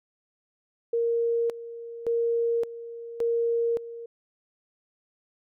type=tone with tremolo; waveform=sine; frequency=465.9 Hz; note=A#4; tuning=1 cent flat; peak=-22 dBFS; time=0.93-4.06 s; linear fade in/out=5 ms; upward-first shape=square; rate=0.88 Hz; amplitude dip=80%; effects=none